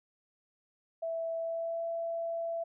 sine tone with pitch glide, 659.3 to 668.5 Hz, E5 to E5, 0 to +24 cents, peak -32 dBFS, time 1.02-2.64 s, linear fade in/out 10 ms, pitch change +24 cents, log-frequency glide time 1.37-1.84 s, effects none

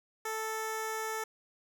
10% pulse tone with notch filter, 440 Hz, A4, in tune, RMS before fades -36 dBFS, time 0.25-1.24 s, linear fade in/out 5 ms, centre 2800 Hz, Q 1.8, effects none

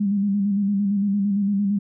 sine tone with vibrato, 200.9 Hz, G3, 43 cents sharp, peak -18 dBFS, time 0-1.79 s, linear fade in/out 10 ms, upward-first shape square, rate 8.8 Hz, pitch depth 41 cents each way, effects none

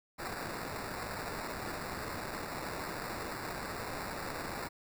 violet noise with sample-and-hold, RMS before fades -40 dBFS, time 0.18-4.69 s, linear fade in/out 20 ms, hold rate 3150 Hz, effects none

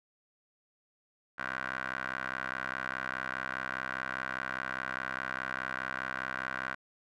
15% pulse tone with band-pass filter, 64.9 Hz, C2, 13 cents flat, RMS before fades -37 dBFS, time 1.38-6.75 s, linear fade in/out 10 ms, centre 1500 Hz, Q 3.8, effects none

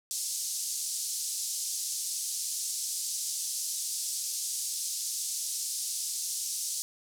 pink band-pass noise, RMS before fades -34 dBFS, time 0.11-6.82 s, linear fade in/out 0 ms, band 5200 to 11000 Hz, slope 24 dB/octave, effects none

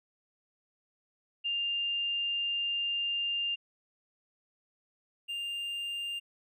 sine / triangle tone pair in turn, 2800 / 2800 Hz, F7 / F7, +4 / +4 cents, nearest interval unison, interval 0 cents, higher neither, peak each -29 / -32 dBFS, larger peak first, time 1.44-3.56 / 5.28-6.2 s, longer first, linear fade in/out 20 ms, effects none

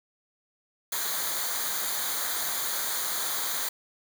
white noise with comb filter, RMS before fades -30 dBFS, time 0.92-3.69 s, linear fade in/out 5 ms, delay 0.37 ms, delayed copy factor -0.75, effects none

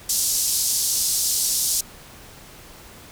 pink band-pass noise, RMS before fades -22 dBFS, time 0.09-1.81 s, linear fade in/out 5 ms, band 5000 to 13000 Hz, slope 24 dB/octave, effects pink hiss -44 dBFS RMS until 3.11 s

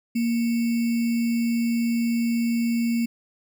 sine tone with sample-and-hold, 233.1 Hz, A#3, in tune, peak -20 dBFS, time 0.15-3.06 s, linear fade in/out 10 ms, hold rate 2450 Hz, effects none

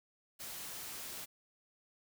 white noise, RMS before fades -45 dBFS, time 0.39-1.26 s, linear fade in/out 20 ms, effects none

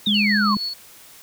sine exponential sweep, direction down, 3800 to 1023 Hz, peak -18 dBFS, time 0.06-0.55 s, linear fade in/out 5 ms
sine tone, 207.4 Hz, G#3, 2 cents flat, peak -19 dBFS, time 0.07-0.57 s, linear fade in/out 2 ms
sine tone with tremolo, 4398 Hz, C#8, 14 cents flat, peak -23 dBFS, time 0.14-0.74 s, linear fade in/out 10 ms, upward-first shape square, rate 6.4 Hz, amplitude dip 35%
effects white hiss -46 dBFS RMS until 1.22 s

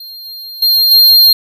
square tone with level steps, 4202 Hz, C8, 7 cents sharp, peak -28 / -26 / -8 / -4 dBFS, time 0-1.33 s, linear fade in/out 5 ms, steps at 0.25 / 0.62 / 0.91 s, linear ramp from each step 5 ms, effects none

